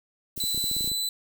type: noise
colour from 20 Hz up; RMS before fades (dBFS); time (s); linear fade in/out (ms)
violet; -35; 0.36-0.9; 10
type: clicks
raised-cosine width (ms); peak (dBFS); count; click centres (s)
3; -26; 11; 0.377 / 0.439 / 0.546 / 0.577 / 0.641 / 0.714 / 0.766 / 0.809 / 0.844 / 0.877 / 0.917
type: tone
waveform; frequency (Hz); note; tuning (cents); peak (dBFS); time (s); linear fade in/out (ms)
sawtooth; 3998; B7; +20; -23; 0.4-1.09; 2
effects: none